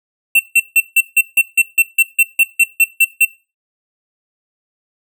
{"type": "tone bursts", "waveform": "square", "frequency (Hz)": 2700, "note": "E7", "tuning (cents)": 41, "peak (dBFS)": -8, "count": 15, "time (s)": [0.35, 3.25], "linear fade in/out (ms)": 5, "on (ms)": 44, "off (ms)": 160, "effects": ["noise-tail reverb RT60 0.3 s tail -18 dB re dry"]}